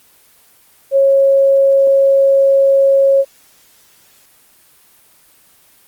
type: tone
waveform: sine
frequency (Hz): 547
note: C#5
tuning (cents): -23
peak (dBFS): -7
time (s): 0.91-3.25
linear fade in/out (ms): 50
effects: white hiss -49 dBFS RMS until 5.87 s + Opus 24 kbps